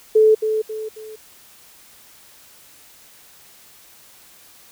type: tone with echo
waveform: sine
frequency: 434.8 Hz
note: A4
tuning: 21 cents flat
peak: -9 dBFS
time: 0.15-0.35 s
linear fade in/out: 10 ms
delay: 270 ms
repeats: 3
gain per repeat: -8 dB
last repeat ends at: 1.16 s
effects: white hiss -48 dBFS RMS until 4.71 s